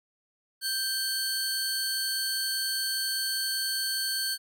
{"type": "tone pair together", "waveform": "sawtooth", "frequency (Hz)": [1568, 4435], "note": ["G6", "C#8"], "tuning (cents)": [0, 0], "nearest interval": "octave + tritone", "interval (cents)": 1800, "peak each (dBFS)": [-30, -26], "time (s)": [0.61, 4.38], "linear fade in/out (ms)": 50, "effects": []}